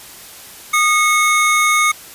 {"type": "tone pair together", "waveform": "square", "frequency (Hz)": [1226.9, 2186], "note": ["D#6", "C#7"], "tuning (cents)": [-25, -25], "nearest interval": "minor seventh", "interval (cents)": 1000, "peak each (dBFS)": -15, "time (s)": [0.73, 1.92], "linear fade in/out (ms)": 10, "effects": ["white hiss -37 dBFS RMS until 2.14 s", "resampled to 32000 Hz"]}